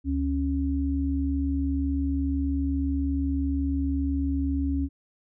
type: tone pair together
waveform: sine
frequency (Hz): 72.86 / 275.1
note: D2 / C#4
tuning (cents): -13 / -13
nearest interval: octave + major seventh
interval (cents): 2300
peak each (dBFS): -26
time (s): 0.04-4.89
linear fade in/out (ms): 50
effects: none